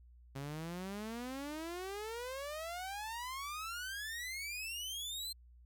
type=exponential sweep; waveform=sawtooth; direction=up; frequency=134 to 4186 Hz; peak=-37 dBFS; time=0.35-5.33 s; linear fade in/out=10 ms; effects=added 60 Hz sine -57 dBFS peak until 5.65 s